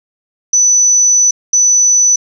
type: tone bursts at uneven times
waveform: sine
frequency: 5980 Hz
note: F#8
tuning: 17 cents sharp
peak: -6 dBFS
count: 2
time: 0.53-1.31 / 1.53-2.16 s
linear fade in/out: 5 ms
effects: none